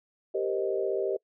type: chord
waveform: sine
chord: C minor seventh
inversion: second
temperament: equal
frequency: 392 / 466.2 / 523.3 / 622.3 Hz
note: G4 / Bb4 / C5 / Eb5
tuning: 0 / 0 / 0 / 0 cents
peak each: -29 / -33 / -34 / -33 dBFS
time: 0.34-1.17 s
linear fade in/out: 10 ms
effects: noise-tail reverb RT60 0.1 s tail -25 dB re dry